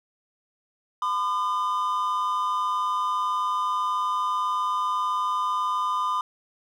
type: tone pair together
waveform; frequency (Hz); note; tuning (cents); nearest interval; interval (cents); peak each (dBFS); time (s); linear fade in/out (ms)
triangle; 1013 / 1211.3; B5 / D#6; +44 / -47; minor third; 309; -24; 1.02-6.21; 2
effects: none